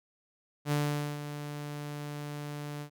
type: tone with ADSR envelope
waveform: sawtooth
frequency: 146.8 Hz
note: D3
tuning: in tune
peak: -22 dBFS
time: 0.65-2.9 s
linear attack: 66 ms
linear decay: 460 ms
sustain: -11 dB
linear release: 86 ms
effects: none